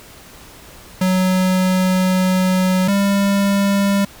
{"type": "tone pair in turn", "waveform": "square", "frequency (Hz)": [185.4, 199.06], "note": ["F#3", "G3"], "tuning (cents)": [4, 27], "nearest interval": "minor second", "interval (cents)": 123, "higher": "second", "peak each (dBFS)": -14, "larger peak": "neither", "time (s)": [[1.01, 2.88], [2.88, 4.05]], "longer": "first", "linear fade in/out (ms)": 5, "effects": ["pink hiss -41 dBFS RMS until 4.2 s"]}